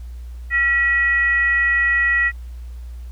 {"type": "tone with frequency modulation", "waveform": "sine", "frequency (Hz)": 1929, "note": "B6", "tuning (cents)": -41, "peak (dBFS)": -14, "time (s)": [0.5, 2.32], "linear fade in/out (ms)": 50, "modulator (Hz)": 559, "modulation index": 0.42, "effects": ["added 60 Hz sine -30 dBFS peak until 3.11 s", "pink hiss -55 dBFS RMS until 3.11 s"]}